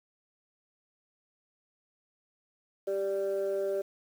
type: tone pair together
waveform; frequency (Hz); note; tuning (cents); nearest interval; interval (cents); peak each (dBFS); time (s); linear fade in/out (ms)
sine; 392.4 / 587.3; G4 / D5; +2 / 0; perfect fifth; 698; -29 / -30; 2.87-3.82; 10
effects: tanh soft clip ceiling -24 dBFS + 9-bit